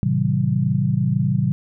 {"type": "chord", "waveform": "sine", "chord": "A diminished seventh", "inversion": "none", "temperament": "just", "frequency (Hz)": [110, 132, 158.4, 190.08], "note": ["A2", "C3", "Eb3", "Gb3"], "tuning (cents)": [0, 16, 31, 47], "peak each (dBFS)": [-24, -20, -23, -22], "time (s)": [0.03, 1.52], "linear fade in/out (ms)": 0, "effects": []}